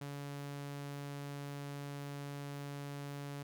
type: tone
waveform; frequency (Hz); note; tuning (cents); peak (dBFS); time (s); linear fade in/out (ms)
sawtooth; 142.3; C#3; +46; -38; 0.01-3.43; 5
effects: none